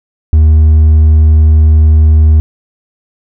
sine tone with hard clipping, 77.8 Hz, D#2, in tune, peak -3 dBFS, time 0.33-2.4 s, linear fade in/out 0 ms, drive 2 dB, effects none

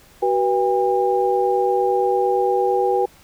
sine tone cluster, 377.8 / 486.6 / 806 Hz, F#4 / B4 / G5, +36 / -26 / +48 cents, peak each -20 dBFS, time 0.22-3.06 s, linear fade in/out 10 ms, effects pink hiss -50 dBFS RMS until 3.23 s

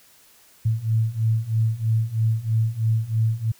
sine beating tone pair, 110 / 113.1 Hz, A2 / A2, 0 / +48 cents, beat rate 3.1 Hz, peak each -23 / -21 dBFS, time 0.65-3.52 s, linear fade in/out 10 ms, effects white hiss -54 dBFS RMS until 3.59 s

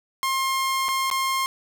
sawtooth tone with dropouts, 1065 Hz, C6, 30 cents sharp, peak -18 dBFS, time 0.23-1.46 s, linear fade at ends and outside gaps 0 ms, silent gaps 0.884-0.888 / 1.101-1.113 s, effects none

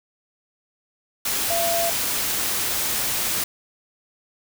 sine tone in noise, 678 Hz, E5, 49 cents sharp, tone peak -22 dBFS, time 1.5-1.9 s, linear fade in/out 5 ms, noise white, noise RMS -24 dBFS, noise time 1.25-3.44 s, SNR -1 dB, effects none

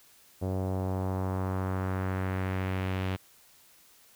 sawtooth tone with low-pass filter sweep, 94 Hz, F#2, 28 cents sharp, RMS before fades -31 dBFS, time 0.41-3.17 s, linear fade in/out 20 ms, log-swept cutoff 600 to 3100 Hz, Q 1.6, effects white hiss -59 dBFS RMS until 4.15 s

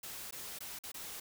white noise with dropouts, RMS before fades -45 dBFS, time 0.03-1.2 s, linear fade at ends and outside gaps 5 ms, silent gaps 0.31-0.324 / 0.588-0.605 / 0.789-0.836 / 0.918-0.942 s, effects none

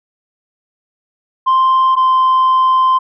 sine tone pair in turn, 1046.5 / 1039.3 Hz, C6 / C6, 0 / -12 cents, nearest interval unison, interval 12 cents, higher first, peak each -6 dBFS, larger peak neither, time 1.46-1.96 / 1.96-2.99 s, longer second, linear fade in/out 20 ms, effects tanh soft clip ceiling -7 dBFS

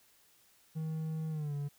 triangle tone with pitch glide, 158.4 to 143.59 Hz, D#3 to D3, +31 to -39 cents, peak -32 dBFS, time 0.75-1.69 s, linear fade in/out 20 ms, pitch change -170 cents, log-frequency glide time 1.3-1.54 s, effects white hiss -66 dBFS RMS until 1.78 s

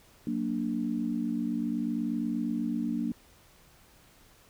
sine chord, Gb augmented, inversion none, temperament equal, 185 / 233.1 / 293.7 Hz, Gb3 / Bb3 / D4, 0 / 0 / 0 cents, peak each -36 / -30 / -33 dBFS, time 0.27-3.12 s, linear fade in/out 2 ms, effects pink hiss -59 dBFS RMS until 4.49 s

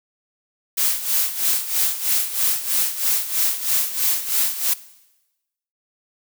blue noise with tremolo, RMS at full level -18 dBFS, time 0.77-4.74 s, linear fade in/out 10 ms, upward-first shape sine, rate 3.1 Hz, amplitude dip 75%, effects noise-tail reverb RT60 1.0 s tail -18 dB re dry

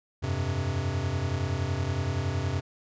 square chord, F suspended second, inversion none, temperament equal, 87.31 / 98 / 130.81 Hz, F2 / G2 / C3, 0 / 0 / 0 cents, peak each -32 dBFS, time 0.22-2.61 s, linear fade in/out 20 ms, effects resampled to 16000 Hz

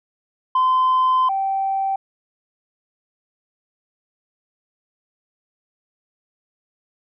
sine tone pair in turn, 1029 / 777.3 Hz, C6 / G5, -29 / -15 cents, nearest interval perfect fourth, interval 486 cents, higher first, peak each -12 / -18 dBFS, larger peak first, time 0.55-1.29 / 1.29-1.96 s, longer first, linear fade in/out 5 ms, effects tanh soft clip ceiling -12 dBFS

